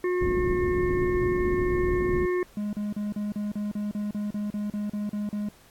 harmonic tone, 360.5 Hz, F#4, 45 cents flat, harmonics 1 / 3 / 5 / 6, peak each -23 / -36 / -37 / -41 dBFS, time 0.04-2.43 s, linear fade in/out 2 ms
pink low-pass noise, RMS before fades -30 dBFS, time 0.21-2.26 s, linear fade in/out 2 ms, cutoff 360 Hz, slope 24 dB/octave
triangle tone bursts, 207.7 Hz, G#3, in tune, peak -25 dBFS, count 15, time 2.57-5.488 s, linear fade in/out 2 ms, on 160 ms, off 37 ms
effects pink hiss -56 dBFS RMS until 5.7 s + AAC 64 kbps

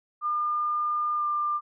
sine tone with pitch glide, 1206 to 1194.2 Hz, D6 to D6, +46 to +29 cents, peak -24 dBFS, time 0.21-1.61 s, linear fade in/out 50 ms, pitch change -17 cents, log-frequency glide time 1.16-1.25 s, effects none

